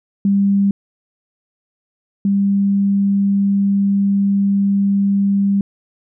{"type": "tone pair in turn", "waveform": "sine", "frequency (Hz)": [198.7, 198.7], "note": ["G3", "G3"], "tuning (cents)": [24, 24], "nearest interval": "unison", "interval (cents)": 0, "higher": "neither", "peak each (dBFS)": [-11, -12], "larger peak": "first", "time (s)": [[0.25, 0.71], [2.25, 5.61]], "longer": "second", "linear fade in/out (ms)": 2, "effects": []}